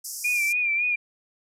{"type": "band-pass noise", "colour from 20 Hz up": "pink", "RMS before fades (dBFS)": -35, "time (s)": [0.04, 0.53], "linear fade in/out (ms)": 10, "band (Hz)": [5000, 14000], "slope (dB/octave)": 96}
{"type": "tone with vibrato", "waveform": "sine", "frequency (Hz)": 2400, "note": "D7", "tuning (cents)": 37, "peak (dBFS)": -21, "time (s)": [0.24, 0.96], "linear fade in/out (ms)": 10, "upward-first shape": "sine", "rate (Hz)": 3.6, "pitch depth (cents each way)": 56}
{"effects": []}